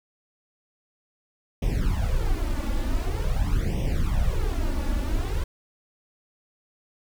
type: noise with flanger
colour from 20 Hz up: brown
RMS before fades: -24 dBFS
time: 1.62-5.44 s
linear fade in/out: 5 ms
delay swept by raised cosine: 0.34 to 3.54 ms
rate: 0.46 Hz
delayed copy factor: +0.95
effects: none